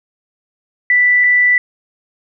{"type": "tone pair in turn", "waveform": "sine", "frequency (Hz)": [1975.5, 1975.5], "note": ["B6", "B6"], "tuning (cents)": [0, 0], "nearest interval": "unison", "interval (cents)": 0, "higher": "neither", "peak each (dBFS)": -8, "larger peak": "neither", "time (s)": [[0.9, 1.24], [1.24, 1.58]], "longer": "neither", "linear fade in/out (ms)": 2, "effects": []}